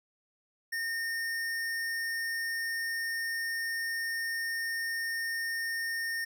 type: tone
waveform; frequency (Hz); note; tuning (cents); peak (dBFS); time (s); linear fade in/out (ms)
square; 1829; A#6; -33; -32; 0.72-6.25; 10
effects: none